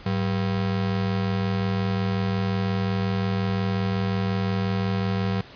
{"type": "ring-modulated tone", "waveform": "square", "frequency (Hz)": 146.83, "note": "D3", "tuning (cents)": 0, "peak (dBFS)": -20, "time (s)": [0.06, 5.41], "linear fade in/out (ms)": 0, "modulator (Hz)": 42.8, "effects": ["pink hiss -45 dBFS RMS until 5.55 s", "resampled to 11025 Hz"]}